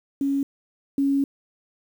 sine tone pair in turn, 277.2 / 277.2 Hz, C#4 / C#4, 0 / 0 cents, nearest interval unison, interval 0 cents, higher neither, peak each -20 / -18 dBFS, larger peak second, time 0.21-0.43 / 0.98-1.24 s, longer second, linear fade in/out 2 ms, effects 8-bit

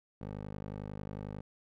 15% pulse tone with band-pass filter, 51.1 Hz, G#1, 27 cents flat, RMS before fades -42 dBFS, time 0.21-1.41 s, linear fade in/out 5 ms, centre 300 Hz, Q 0.52, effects none

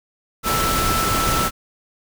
sine tone in noise, 1324 Hz, E6, 7 cents sharp, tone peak -21 dBFS, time 0.43-1.51 s, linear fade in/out 50 ms, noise pink, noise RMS -21 dBFS, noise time 0.43-1.51 s, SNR -3 dB, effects none

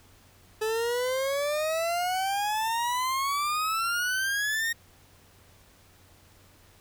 40% pulse exponential sweep, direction up, 430.6 to 1864.7 Hz, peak -25 dBFS, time 0.61-4.73 s, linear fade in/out 10 ms, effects added 92 Hz sine -60 dBFS peak until 6.8 s + pink hiss -58 dBFS RMS until 6.8 s

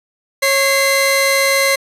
sawtooth tone pair together, 547.5 / 2067 Hz, C#5 / C7, -22 / -22 cents, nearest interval octave + major seventh, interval 2300 cents, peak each -11 dBFS, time 0.42-1.76 s, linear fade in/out 10 ms, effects resampled to 32000 Hz

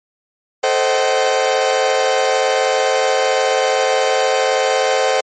40% pulse chord, A diminished seventh, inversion none, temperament equal with one note detuned, 440 / 523.3 / 622.3 / 758.6 Hz, A4 / C5 / Eb5 / Gb5, 0 / 0 / 0 / +43 cents, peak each -20 / -16 / -21 / -18 dBFS, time 0.63-5.21 s, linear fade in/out 10 ms, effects MP3 32 kbps

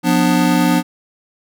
square chord, B diminished, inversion second, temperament just, 177.8 / 246.9 / 296.3 Hz, F3 / B3 / D4, +31 / 0 / +15 cents, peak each -17 dBFS, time 0.03-0.83 s, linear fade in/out 50 ms, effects none

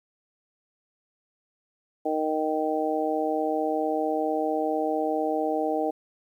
harmonic tone, 155.56 Hz, D#3, in tune, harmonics 2 / 3 / 4 / 5, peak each -29 / -29 / -29 / -29 dBFS, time 2.05-5.91 s, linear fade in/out 10 ms, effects 10-bit

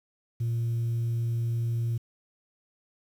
sine tone, 116.54 Hz, A#2, in tune, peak -23 dBFS, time 0.4-1.98 s, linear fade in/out 10 ms, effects tanh soft clip ceiling -24 dBFS + 9-bit

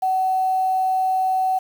sine tone with quantisation, 753 Hz, F#5, 30 cents sharp, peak -17 dBFS, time 0.02-1.59 s, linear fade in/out 10 ms, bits 7, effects none

